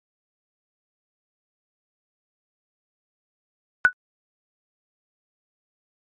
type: tone with exponential decay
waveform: sine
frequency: 1480 Hz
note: F#6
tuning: in tune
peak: -6 dBFS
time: 3.85-3.93 s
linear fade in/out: 0 ms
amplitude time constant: 16 ms
effects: MP3 48 kbps